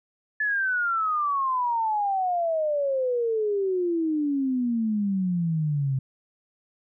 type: exponential sweep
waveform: sine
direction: down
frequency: 1736 to 130.81 Hz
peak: -22 dBFS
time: 0.4-5.99 s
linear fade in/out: 5 ms
effects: none